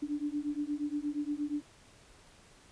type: beating tone pair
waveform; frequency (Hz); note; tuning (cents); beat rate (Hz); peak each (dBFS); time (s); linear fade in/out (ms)
sine; 289.5 / 298; D4 / D4; -25 / +25; 8.5; -35 / -35; 0.02-1.62; 10
effects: pink hiss -59 dBFS RMS until 2.71 s + resampled to 22050 Hz